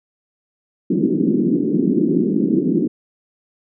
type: band-pass noise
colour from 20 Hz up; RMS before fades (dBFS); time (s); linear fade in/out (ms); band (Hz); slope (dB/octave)
white; -17; 0.9-2.88; 10; 170 to 360; 48
effects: none